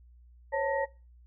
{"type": "tone cluster", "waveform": "sine", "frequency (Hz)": [511, 552, 895, 1890], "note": ["C5", "C#5", "A5", "A#6"], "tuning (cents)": [-41, -7, 29, 23], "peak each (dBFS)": [-38, -29, -32, -36], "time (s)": [0.52, 0.86], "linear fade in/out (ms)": 20, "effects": ["noise-tail reverb RT60 0.3 s tail -20 dB re dry", "added 60 Hz sine -53 dBFS peak until 1.26 s"]}